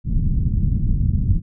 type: low-pass noise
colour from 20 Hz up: pink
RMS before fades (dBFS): -18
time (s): 0.04-1.42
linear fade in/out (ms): 50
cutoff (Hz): 180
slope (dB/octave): 24
effects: none